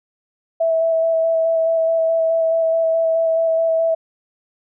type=tone with vibrato; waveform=sine; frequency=654 Hz; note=E5; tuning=14 cents flat; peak=-14 dBFS; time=0.6-3.95 s; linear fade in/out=10 ms; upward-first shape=square; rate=4.7 Hz; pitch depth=11 cents each way; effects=none